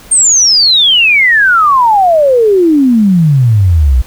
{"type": "exponential sweep", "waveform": "sine", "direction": "down", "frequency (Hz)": [8760, 59], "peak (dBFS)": -4, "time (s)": [0.11, 4.02], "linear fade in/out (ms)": 10, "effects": ["pink hiss -36 dBFS RMS until 4.06 s"]}